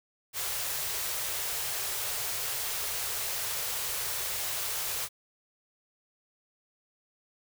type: band-stop noise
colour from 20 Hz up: white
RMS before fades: -33 dBFS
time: 0.33-5.09 s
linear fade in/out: 50 ms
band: 150 to 370 Hz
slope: 48 dB/octave
effects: none